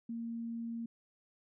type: tone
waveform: sine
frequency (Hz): 231.2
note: A#3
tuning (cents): -14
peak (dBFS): -37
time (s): 0.09-0.86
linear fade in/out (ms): 5
effects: none